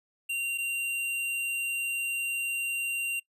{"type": "tone pair in turn", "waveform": "square", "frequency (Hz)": [2766, 2766], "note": ["F7", "F7"], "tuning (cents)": [-17, -17], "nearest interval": "unison", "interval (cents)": 0, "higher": "neither", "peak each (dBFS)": [-29, -29], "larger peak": "neither", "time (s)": [[0.29, 0.58], [0.58, 3.2]], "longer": "second", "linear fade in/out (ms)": 10, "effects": ["noise-tail reverb RT60 0.1 s tail -22 dB re dry", "resampled to 32000 Hz"]}